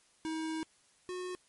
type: tone pair in turn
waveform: square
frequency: 318.6 / 363.9 Hz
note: D#4 / F#4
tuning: +41 / -29 cents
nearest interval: major second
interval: 230 cents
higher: second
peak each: -35 / -38 dBFS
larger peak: first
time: 0.25-0.63 / 1.09-1.35 s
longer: first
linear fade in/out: 0 ms
effects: white hiss -67 dBFS RMS until 1.48 s + MP3 48 kbps